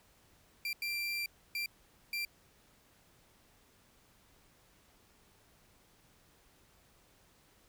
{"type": "tone bursts at uneven times", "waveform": "30% pulse", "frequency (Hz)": 2363, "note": "D7", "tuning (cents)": 10, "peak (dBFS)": -32, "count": 4, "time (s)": [[0.65, 0.73], [0.82, 1.26], [1.55, 1.66], [2.13, 2.25]], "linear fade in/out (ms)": 2, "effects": ["pink hiss -66 dBFS RMS until 7.68 s"]}